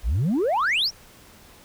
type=exponential sweep; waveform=sine; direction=up; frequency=46.25 to 5920 Hz; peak=-17 dBFS; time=0.03-0.91 s; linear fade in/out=50 ms; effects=tanh soft clip ceiling -18 dBFS + pink hiss -50 dBFS RMS until 1.64 s

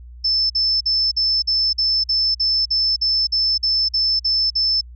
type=tone bursts; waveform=sine; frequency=5274 Hz; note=E8; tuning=in tune; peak=-15 dBFS; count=15; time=0.24-4.812 s; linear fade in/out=10 ms; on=260 ms; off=48 ms; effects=added 60 Hz sine -36 dBFS peak until 4.95 s

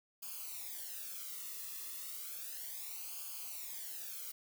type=noise with flanger; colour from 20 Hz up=blue; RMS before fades=-45 dBFS; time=0.22-4.32 s; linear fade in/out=10 ms; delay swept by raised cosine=0.52 to 1.32 ms; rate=0.33 Hz; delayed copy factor=-0.9; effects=none

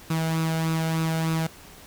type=tone with flanger; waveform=sawtooth; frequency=161.7 Hz; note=E3; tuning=33 cents flat; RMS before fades=-25 dBFS; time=0.1-1.47 s; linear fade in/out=5 ms; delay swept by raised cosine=0.78 to 1.39 ms; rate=3.3 Hz; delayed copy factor=+0.5; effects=pink hiss -47 dBFS RMS until 1.86 s

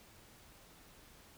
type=silence; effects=pink hiss -60 dBFS RMS until 1.37 s

